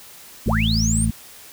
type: harmonic tone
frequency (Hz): 55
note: A1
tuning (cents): 0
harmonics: 1 / 2 / 3 / 4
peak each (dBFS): -22 / -22 / -26 / -22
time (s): 0.46-1.11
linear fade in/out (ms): 5
type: linear sweep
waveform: sine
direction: up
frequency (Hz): 41.2 to 9397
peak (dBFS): -22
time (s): 0.46-1.06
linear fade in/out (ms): 20
effects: white hiss -43 dBFS RMS until 1.52 s